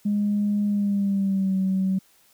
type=tone with pitch glide; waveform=sine; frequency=206 to 190 Hz; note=G#3 to F#3; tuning=-14 to +46 cents; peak=-19 dBFS; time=0.05-1.99 s; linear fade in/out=10 ms; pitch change=-140 cents; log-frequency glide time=0.66-1.56 s; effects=tanh soft clip ceiling -15 dBFS + white hiss -59 dBFS RMS until 2.33 s